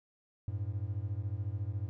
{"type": "beating tone pair", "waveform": "triangle", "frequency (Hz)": [95, 109], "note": ["F#2", "A2"], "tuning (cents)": [46, -16], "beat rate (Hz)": 14, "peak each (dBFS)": [-34, -35], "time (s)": [0.48, 1.89], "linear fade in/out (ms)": 0, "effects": []}